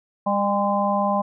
harmonic tone with a mistuned harmonic, 201.2 Hz, G3, 45 cents sharp, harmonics 1 / 3 / 4 / 5, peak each -24 / -24 / -24 / -24 dBFS, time 0.26-1.22 s, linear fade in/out 10 ms, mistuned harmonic 5, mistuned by +41 cents, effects none

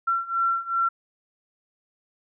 sine beating tone pair, 1357 / 1359.6 Hz, E6 / F6, +50 / -47 cents, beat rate 2.6 Hz, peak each -26 / -24 dBFS, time 0.07-0.89 s, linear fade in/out 10 ms, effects none

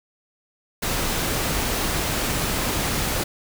pink noise, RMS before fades -24 dBFS, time 0.82-3.24 s, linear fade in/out 10 ms, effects none

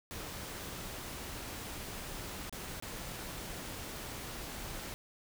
pink noise with dropouts, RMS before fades -43 dBFS, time 0.11-4.94 s, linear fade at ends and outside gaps 0 ms, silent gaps 2.495-2.526 / 2.8-2.824 s, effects none

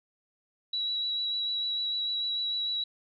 sine tone with vibrato, 3907 Hz, B7, 19 cents flat, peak -28 dBFS, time 0.73-2.84 s, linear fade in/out 5 ms, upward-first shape sine, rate 6.7 Hz, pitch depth 14 cents each way, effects none

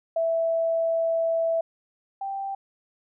sine tone pair in turn, 659.3 / 784.5 Hz, E5 / G5, 0 / +1 cents, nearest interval minor third, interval 301 cents, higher second, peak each -21 / -28 dBFS, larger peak first, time 0.16-1.61 / 2.21-2.55 s, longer first, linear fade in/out 5 ms, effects none

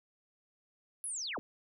sine linear sweep, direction down, 11175 to 119.9 Hz, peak -36 dBFS, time 1.04-1.39 s, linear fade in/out 0 ms, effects none

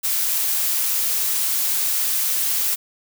blue noise, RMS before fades -21 dBFS, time 0.03-2.76 s, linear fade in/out 20 ms, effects none

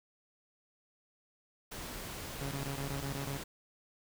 pink noise, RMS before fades -43 dBFS, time 1.71-3.44 s, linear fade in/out 10 ms
sawtooth tone bursts, 138.7 Hz, C#3, 1 cent sharp, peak -33 dBFS, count 8, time 2.41-3.371 s, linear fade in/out 2 ms, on 100 ms, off 23 ms
effects none

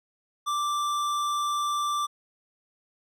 sine tone with tanh clipping, 1175 Hz, D6, 1 cent sharp, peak -27 dBFS, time 0.46-2.07 s, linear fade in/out 20 ms, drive 17 dB, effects none

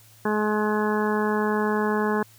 harmonic tone, 212 Hz, G#3, 36 cents sharp, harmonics 1 / 2 / 3 / 4 / 5 / 6 / 7 / 8, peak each -25 / -25 / -36 / -30 / -30 / -39 / -34 / -33 dBFS, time 0.25-2.23 s, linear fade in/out 5 ms, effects added 110 Hz sine -54 dBFS peak until 2.38 s + white hiss -54 dBFS RMS until 2.38 s

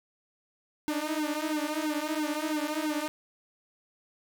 sawtooth tone with flanger, 304.7 Hz, D#4, 36 cents flat, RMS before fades -31 dBFS, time 0.88-3.08 s, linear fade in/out 0 ms, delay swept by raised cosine 1.6 to 7.2 ms, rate 3 Hz, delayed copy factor -0.85, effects none

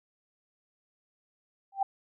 sine tone with exponential growth, 784 Hz, G5, in tune, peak -20 dBFS, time 1.72-1.83 s, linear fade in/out 5 ms, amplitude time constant 23 ms, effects none

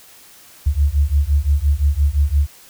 sine beating tone pair, 69.2 / 75 Hz, C#2 / D2, -2 / +37 cents, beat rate 5.8 Hz, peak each -16 dBFS, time 0.66-2.47 s, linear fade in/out 10 ms, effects white hiss -45 dBFS RMS until 2.69 s

